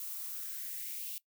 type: noise with high-pass filter sweep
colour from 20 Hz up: violet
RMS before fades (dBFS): -41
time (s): 0-1.18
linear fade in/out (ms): 0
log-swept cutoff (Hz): 860 to 2900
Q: 3.1
effects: noise-tail reverb RT60 0.1 s tail -20 dB re dry